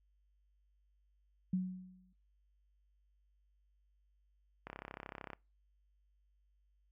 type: tone with exponential decay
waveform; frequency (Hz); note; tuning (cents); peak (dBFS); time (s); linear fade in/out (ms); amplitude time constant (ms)
sine; 184.5; F#3; -5; -29; 1.53-2.13; 5; 130
type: click train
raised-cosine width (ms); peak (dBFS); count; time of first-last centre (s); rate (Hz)
0.5; -29; 23; 4.67-5.333; 33.2
effects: noise-tail reverb RT60 0.3 s tail -25 dB re dry + added 50 Hz sine -70 dBFS peak until 6.91 s